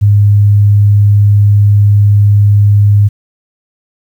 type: tone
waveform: sine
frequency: 102.6 Hz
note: G#2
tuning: 21 cents flat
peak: -3 dBFS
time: 0.01-3.09 s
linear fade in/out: 20 ms
effects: 7-bit